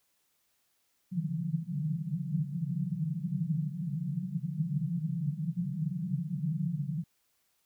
white band-pass noise, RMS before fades -33 dBFS, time 1.11-7.04 s, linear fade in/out 20 ms, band 140 to 180 Hz, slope 96 dB/octave, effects white hiss -74 dBFS RMS until 7.65 s

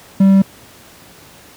triangle tone, 194.1 Hz, G3, 17 cents flat, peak -4 dBFS, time 0.2-0.42 s, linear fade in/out 5 ms, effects pink hiss -42 dBFS RMS until 1.56 s + high-pass 80 Hz 12 dB/octave

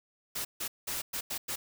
white noise bursts at uneven times, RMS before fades -35 dBFS, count 6, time 0.35-0.45 / 0.6-0.68 / 0.87-1.02 / 1.13-1.21 / 1.3-1.38 / 1.48-1.56 s, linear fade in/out 10 ms, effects none

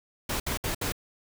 pink noise bursts, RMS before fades -30 dBFS, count 4, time 0.29-0.922 s, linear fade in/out 5 ms, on 110 ms, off 64 ms, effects none

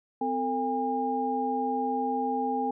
sine tone cluster, 256.3 / 449.8 / 809 Hz, C4 / A4 / G#5, -36 / +38 / -46 cents, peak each -31 / -33 / -28 dBFS, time 0.21-2.71 s, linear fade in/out 5 ms, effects none

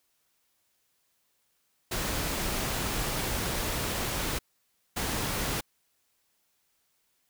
pink noise bursts at uneven times, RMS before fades -31 dBFS, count 2, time 1.91-4.39 / 4.96-5.61 s, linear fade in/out 10 ms, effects white hiss -73 dBFS RMS until 7.29 s

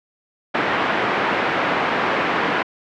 white band-pass noise, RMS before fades -20 dBFS, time 0.54-2.63 s, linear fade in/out 10 ms, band 200 to 1800 Hz, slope 12 dB/octave, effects low-pass 3000 Hz 12 dB/octave

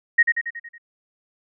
sine tone with echo, 1872 Hz, A#6, 7 cents sharp, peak -10 dBFS, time 0.18-0.23 s, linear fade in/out 10 ms, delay 92 ms, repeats 6, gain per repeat -5 dB, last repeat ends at 0.782 s, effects none

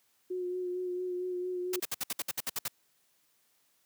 sine tone with vibrato, 362 Hz, F#4, 38 cents flat, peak -32 dBFS, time 0.3-1.8 s, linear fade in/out 10 ms, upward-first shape sine, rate 4.4 Hz, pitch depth 22 cents each way
white noise bursts, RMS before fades -33 dBFS, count 11, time 1.73-2.681 s, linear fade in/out 5 ms, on 31 ms, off 61 ms
effects white hiss -71 dBFS RMS until 3.85 s + high-pass 100 Hz 12 dB/octave

